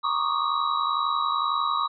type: tone cluster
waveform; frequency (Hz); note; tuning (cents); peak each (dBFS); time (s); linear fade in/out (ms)
sine; 940 / 1095 / 1146 / 1228 / 3892; A#5 / C#6 / D6 / D#6 / B7; +14 / -22 / -43 / -23 / -26; -33 / -29 / -28 / -26 / -33; 0.03-1.88; 20
effects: none